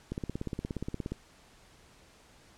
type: click train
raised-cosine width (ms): 3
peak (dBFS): -21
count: 18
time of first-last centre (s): 0.12-1.12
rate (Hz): 17
effects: pink hiss -59 dBFS RMS until 2.57 s + low-pass 9000 Hz 12 dB/octave